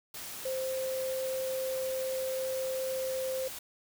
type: tone in noise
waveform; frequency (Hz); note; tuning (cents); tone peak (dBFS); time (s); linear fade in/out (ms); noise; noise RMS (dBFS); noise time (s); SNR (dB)
sine; 523.3; C5; 0; -31; 0.45-3.48; 5; white; -42; 0.14-3.59; +8
effects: none